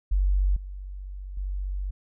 sine tone with level steps, 47.59 Hz, F#1, 49 cents sharp, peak -19 / -34 / -27 dBFS, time 0.11-1.91 s, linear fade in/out 10 ms, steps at 0.56 / 1.37 s, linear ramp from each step 5 ms, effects none

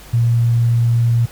sine tone, 117.6 Hz, A#2, 16 cents sharp, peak -11 dBFS, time 0.13-1.26 s, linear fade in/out 10 ms, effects added 50 Hz sine -42 dBFS peak until 1.31 s + pink hiss -40 dBFS RMS until 1.31 s

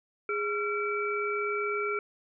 sine tone cluster, 413.8 / 1366 / 2302 Hz, G#4 / F6 / D7, -6 / -39 / -35 cents, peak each -31 / -32 / -34 dBFS, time 0.29-1.99 s, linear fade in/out 2 ms, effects none

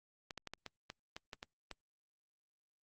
clicks, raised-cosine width 0.2 ms, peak -27 dBFS, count 10, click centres 0.308 / 0.377 / 0.473 / 0.536 / 0.663 / 0.901 / 1.165 / 1.332 / 1.429 / 1.713 s, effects Opus 48 kbps

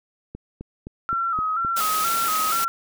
click train, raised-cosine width 3 ms, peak -21 dBFS, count 6, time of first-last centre 0.35-1.649 s, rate 3.85 Hz
sine tone with vibrato, 1312 Hz, E6, 9 cents flat, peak -21 dBFS, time 1.09-2.68 s, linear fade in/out 0 ms, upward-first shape square, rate 2.1 Hz, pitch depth 60 cents each way
white high-pass noise, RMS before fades -27 dBFS, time 1.76-2.65 s, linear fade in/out 10 ms, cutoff 130 Hz, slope 12 dB/octave
effects none

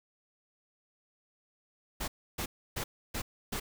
pink noise bursts, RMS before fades -35 dBFS, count 5, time 2-3.6 s, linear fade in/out 10 ms, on 80 ms, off 300 ms, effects none

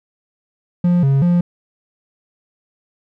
triangle tone with pitch steps, 176 / 137 / 175 Hz, F3 / C#3 / F3, +14 / -20 / +4 cents, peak -9 dBFS, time 0.84-1.41 s, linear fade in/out 5 ms, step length 190 ms, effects none

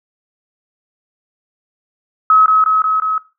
sine tone with echo, 1281 Hz, E6, 50 cents flat, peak -6 dBFS, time 2.3-2.46 s, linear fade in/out 2 ms, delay 180 ms, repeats 4, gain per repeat -2 dB, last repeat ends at 3.18 s, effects noise-tail reverb RT60 0.3 s tail -19 dB re dry

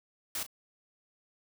white noise with echo, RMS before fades -35 dBFS, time 0.35-0.43 s, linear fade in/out 2 ms, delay 35 ms, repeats 1, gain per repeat -12 dB, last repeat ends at 0.465 s, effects none

